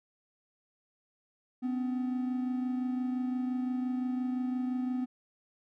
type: tone pair together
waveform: triangle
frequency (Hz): 251.8 / 277.6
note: B3 / C#4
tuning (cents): +34 / +3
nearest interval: major second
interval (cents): 169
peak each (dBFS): -28 / -39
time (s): 1.62-5.06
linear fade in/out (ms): 20
effects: none